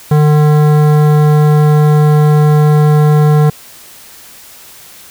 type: tone with hard clipping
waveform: sine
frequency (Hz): 150.4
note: D3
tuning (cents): +42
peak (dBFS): -7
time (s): 0.11-3.5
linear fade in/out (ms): 5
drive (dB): 15
effects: white hiss -36 dBFS RMS until 5.1 s